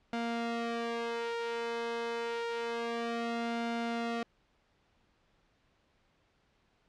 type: tone with flanger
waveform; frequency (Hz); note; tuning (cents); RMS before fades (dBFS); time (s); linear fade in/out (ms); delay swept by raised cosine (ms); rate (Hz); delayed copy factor
sawtooth; 233.1; A#3; 0; -35; 0.13-4.23; 2; 1.4 to 2.35; 0.28; +1
effects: pink hiss -71 dBFS RMS until 6.88 s + low-pass 4000 Hz 12 dB/octave